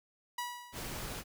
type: tone with exponential decay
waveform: sawtooth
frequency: 972 Hz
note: B5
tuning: 28 cents flat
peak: -30 dBFS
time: 0.38-1.07 s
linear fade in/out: 5 ms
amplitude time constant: 150 ms
type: noise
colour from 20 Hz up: pink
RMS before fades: -41 dBFS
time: 0.72-1.24 s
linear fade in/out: 50 ms
effects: none